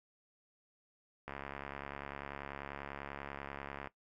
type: click train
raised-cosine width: 0.5 ms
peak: -27 dBFS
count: 183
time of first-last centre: 1.28-3.873 s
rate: 70.2 Hz
effects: noise-tail reverb RT60 0.1 s tail -17 dB re dry